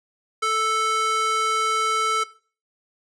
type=tone with high-pass filter; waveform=square; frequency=440 Hz; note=A4; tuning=in tune; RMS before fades=-22 dBFS; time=0.42-2.24 s; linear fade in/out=10 ms; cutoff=1000 Hz; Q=3.6; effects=noise-tail reverb RT60 0.4 s tail -18 dB re dry + resampled to 22050 Hz